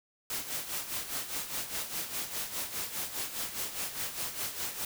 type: noise with tremolo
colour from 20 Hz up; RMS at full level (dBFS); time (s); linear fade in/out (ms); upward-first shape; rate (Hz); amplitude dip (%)
white; -34; 0.3-4.85; 2; sine; 4.9; 65
effects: none